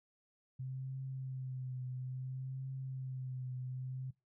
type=tone with vibrato; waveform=sine; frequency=130 Hz; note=C3; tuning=11 cents flat; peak=-39 dBFS; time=0.59-4.11 s; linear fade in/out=10 ms; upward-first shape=triangle; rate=0.59 Hz; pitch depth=42 cents each way; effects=noise-tail reverb RT60 0.2 s tail -21 dB re dry